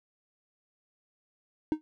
triangle tone with exponential decay, 309.4 Hz, D#4, 10 cents flat, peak -18 dBFS, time 1.72-1.81 s, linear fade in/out 0 ms, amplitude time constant 18 ms, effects none

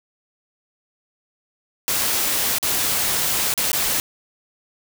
white noise with dropouts, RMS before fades -21 dBFS, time 1.88-4 s, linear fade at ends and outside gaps 0 ms, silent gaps 2.584-2.628 / 3.539-3.577 / 3.717-3.731 s, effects none

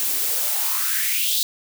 blue noise with high-pass filter sweep, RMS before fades -22 dBFS, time 0-1.43 s, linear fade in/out 0 ms, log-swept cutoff 240 to 4100 Hz, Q 4.7, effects none

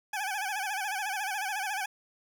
20% pulse tone with vibrato, 802 Hz, G5, 39 cents sharp, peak -26 dBFS, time 0.13-1.86 s, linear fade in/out 5 ms, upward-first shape sine, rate 14 Hz, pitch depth 120 cents each way, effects none

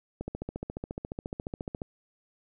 click train, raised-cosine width 2 ms, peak -21 dBFS, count 24, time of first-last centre 0.21-1.818 s, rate 14.3 Hz, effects none

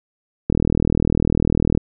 click train, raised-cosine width 3 ms, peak -3 dBFS, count 52, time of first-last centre 0.5-1.775 s, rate 40 Hz, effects none

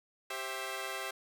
10% pulse chord, C major, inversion second, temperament equal with one note detuned, 392 / 529.3 / 659.3 Hz, G4 / C5 / E5, 0 / +20 / 0 cents, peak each -33 dBFS, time 0.3-1.11 s, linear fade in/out 5 ms, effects none

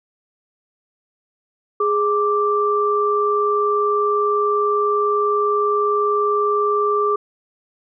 sine tone pair together, 415.1 / 1174.7 Hz, G#4 / D6, -1 / 0 cents, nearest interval octave + tritone, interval 1801 cents, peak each -18 dBFS, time 1.8-7.16 s, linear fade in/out 5 ms, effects none

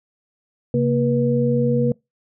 sine tone cluster, 134.2 / 233.8 / 484.8 Hz, C3 / A#3 / B4, +44 / +5 / -32 cents, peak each -20 dBFS, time 0.74-1.92 s, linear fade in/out 2 ms, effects noise-tail reverb RT60 0.2 s tail -25 dB re dry

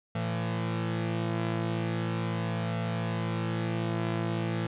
sawtooth tone pair together, 112.66 / 168.8 Hz, A2 / E3, +41 / +41 cents, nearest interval perfect fifth, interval 700 cents, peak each -27 / -28 dBFS, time 0.15-4.67 s, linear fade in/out 5 ms, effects resampled to 8000 Hz + 10-bit

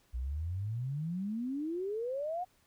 sine exponential sweep, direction up, 58.27 to 746 Hz, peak -33 dBFS, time 0.13-2.45 s, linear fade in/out 20 ms, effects pink hiss -69 dBFS RMS until 2.66 s

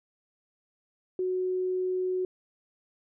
sine tone, 368.8 Hz, F#4, 6 cents flat, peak -26 dBFS, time 1.19-2.25 s, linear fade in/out 2 ms, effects none

